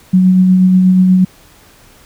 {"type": "tone with tremolo", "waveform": "sine", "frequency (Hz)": 185, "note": "F#3", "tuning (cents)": 0, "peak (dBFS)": -4, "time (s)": [0.13, 1.25], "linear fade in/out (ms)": 10, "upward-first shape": "sine", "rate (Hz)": 8.3, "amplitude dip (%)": 25, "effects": ["pink hiss -44 dBFS RMS until 2.05 s"]}